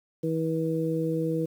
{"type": "harmonic tone", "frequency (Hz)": 161.5, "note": "E3", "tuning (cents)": -35, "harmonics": [1, 2, 3], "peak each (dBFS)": [-29, -29, -29], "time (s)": [0.23, 1.46], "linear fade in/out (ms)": 10, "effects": ["9-bit"]}